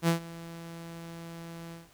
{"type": "tone with ADSR envelope", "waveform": "sawtooth", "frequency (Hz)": 167.3, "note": "E3", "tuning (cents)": 26, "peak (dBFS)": -17, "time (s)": [0.02, 1.89], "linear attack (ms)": 62, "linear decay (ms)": 110, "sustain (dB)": -20, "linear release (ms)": 170, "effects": ["pink hiss -60 dBFS RMS until 1.93 s"]}